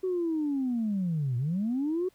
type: linear two-way sweep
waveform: sine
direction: down then up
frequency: 378.8 to 116.54 to 378.8 Hz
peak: -25 dBFS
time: 0.03-2.09 s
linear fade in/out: 10 ms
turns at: 1.37 s
effects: tanh soft clip ceiling -22 dBFS + pink hiss -65 dBFS RMS until 2.14 s